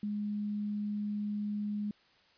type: tone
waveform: sine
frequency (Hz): 207.7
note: G#3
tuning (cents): 0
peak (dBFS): -32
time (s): 0.03-1.91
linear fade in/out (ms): 2
effects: white hiss -65 dBFS RMS until 2.37 s + resampled to 11025 Hz